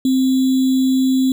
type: tone with sample-and-hold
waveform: sine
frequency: 261.6 Hz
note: C4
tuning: in tune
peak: -12 dBFS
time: 0.05-1.32 s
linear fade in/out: 2 ms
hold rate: 3675 Hz
effects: none